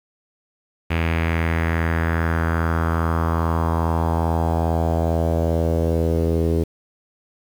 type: tone with low-pass filter sweep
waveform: sawtooth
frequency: 82.41 Hz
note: E2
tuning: in tune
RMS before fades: -20 dBFS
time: 0.9-6.64 s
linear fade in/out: 10 ms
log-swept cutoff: 2500 to 410 Hz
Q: 3.3
effects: 7-bit